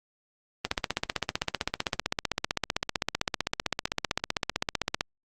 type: click train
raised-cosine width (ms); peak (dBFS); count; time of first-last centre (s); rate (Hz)
0.2; -8; 69; 0.65-5.009; 15.6
effects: Opus 32 kbps